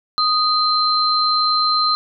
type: tone pair together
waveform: sine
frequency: 1244.5 / 4114 Hz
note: D#6 / C8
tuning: 0 / -30 cents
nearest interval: octave + major sixth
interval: 2070 cents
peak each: -17 dBFS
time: 0.18-1.95 s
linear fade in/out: 0 ms
effects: none